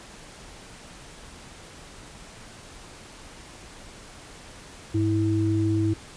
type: tone pair together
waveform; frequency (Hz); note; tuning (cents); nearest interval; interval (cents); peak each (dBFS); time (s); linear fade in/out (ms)
sine; 102.6 / 325.7; G#2 / E4; -21 / -21; octave + minor sixth; 2000; -23; 4.94-5.94; 10
effects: pink hiss -45 dBFS RMS until 6.16 s + resampled to 22050 Hz